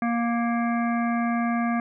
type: harmonic tone with a mistuned harmonic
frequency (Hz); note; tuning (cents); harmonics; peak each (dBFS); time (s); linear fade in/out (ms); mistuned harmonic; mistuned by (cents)
234.8; A#3; +13; 1 / 3 / 5 / 7 / 9 / 10; -23 / -29 / -32 / -35 / -38 / -43; 0.02-1.8; 2; 10; -22
effects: none